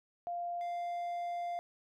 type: tone pair in turn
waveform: sine / triangle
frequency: 697 / 697 Hz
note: F5 / F5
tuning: -4 / -4 cents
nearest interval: unison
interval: 0 cents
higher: neither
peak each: -35 / -33 dBFS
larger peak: second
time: 0.27-0.61 / 0.61-1.59 s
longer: second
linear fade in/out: 0 ms
effects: none